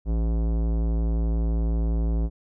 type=tone with tanh clipping; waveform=sine; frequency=55.9 Hz; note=A1; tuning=28 cents sharp; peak=-23 dBFS; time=0.05-2.3 s; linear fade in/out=50 ms; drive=18 dB; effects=none